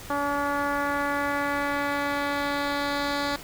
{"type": "tone with low-pass filter sweep", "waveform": "10% pulse", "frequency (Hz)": 285.4, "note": "D4", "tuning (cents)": -49, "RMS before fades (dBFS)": -27, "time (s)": [0.1, 3.36], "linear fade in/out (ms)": 2, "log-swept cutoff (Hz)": [1200, 4700], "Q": 1.5, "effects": ["pink hiss -42 dBFS RMS until 3.43 s"]}